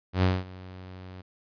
sawtooth tone with ADSR envelope, 92.5 Hz, F#2, in tune, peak -15 dBFS, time 0.13-1.22 s, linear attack 99 ms, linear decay 210 ms, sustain -22 dB, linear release 14 ms, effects resampled to 11025 Hz

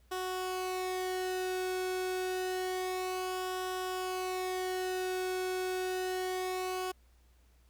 sawtooth tone with flanger, 370 Hz, F#4, in tune, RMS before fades -35 dBFS, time 0.11-6.92 s, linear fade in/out 10 ms, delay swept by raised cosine 0.45 to 1.02 ms, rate 0.28 Hz, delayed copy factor -0.55, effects added 60 Hz sine -61 dBFS peak until 7.69 s + pink hiss -71 dBFS RMS until 7.69 s

